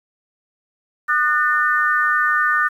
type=tone cluster; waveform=sine; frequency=1218 / 1478 / 1802 Hz; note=D#6 / F#6 / A6; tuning=-37 / -2 / +41 cents; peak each=-19 dBFS; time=1.08-2.69 s; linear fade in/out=20 ms; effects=8-bit